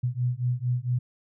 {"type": "beating tone pair", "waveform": "sine", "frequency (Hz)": [121.6, 126], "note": ["B2", "B2"], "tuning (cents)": [-26, 35], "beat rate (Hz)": 4.4, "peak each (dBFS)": -27, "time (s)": [0.03, 0.99], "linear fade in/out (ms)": 10, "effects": []}